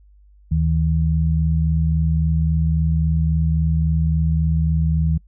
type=tone pair together; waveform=sine; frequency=75.8 / 159.46 Hz; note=D#2 / D#3; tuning=-45 / +43 cents; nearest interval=octave + minor second; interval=1288 cents; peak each=-18 dBFS; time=0.51-5.18 s; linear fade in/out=10 ms; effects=noise-tail reverb RT60 0.1 s tail -26 dB re dry + added 50 Hz sine -47 dBFS peak until 5.27 s